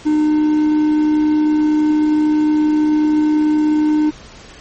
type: tone with amplitude modulation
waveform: triangle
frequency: 304.3 Hz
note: D#4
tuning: 38 cents flat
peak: -8 dBFS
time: 0.05-4.11 s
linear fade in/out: 20 ms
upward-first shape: sine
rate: 69.1 Hz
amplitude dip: 25%
effects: pink hiss -39 dBFS RMS until 4.6 s + MP3 32 kbps